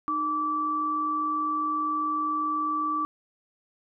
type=tone pair together; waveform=sine; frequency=306.6 / 1159.1 Hz; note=D#4 / D6; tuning=-25 / -23 cents; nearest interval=octave + major seventh; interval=2302 cents; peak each=-33 / -25 dBFS; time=0.08-3.05 s; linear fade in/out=0 ms; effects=none